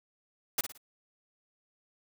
white noise with echo, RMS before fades -28 dBFS, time 0.58-0.61 s, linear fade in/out 5 ms, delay 56 ms, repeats 3, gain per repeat -9 dB, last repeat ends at 0.778 s, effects none

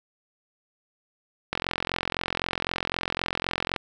click train, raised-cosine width 0.3 ms, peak -9 dBFS, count 99, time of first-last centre 1.53-3.762 s, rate 43.9 Hz, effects none

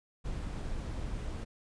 brown noise, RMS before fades -37 dBFS, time 0.24-1.45 s, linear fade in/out 20 ms, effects resampled to 22050 Hz

